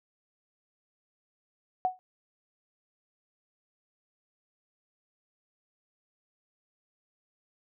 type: tone with exponential decay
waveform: sine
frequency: 740 Hz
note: F#5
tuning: in tune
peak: -20 dBFS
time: 1.85-1.99 s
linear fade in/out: 0 ms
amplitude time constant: 29 ms
effects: none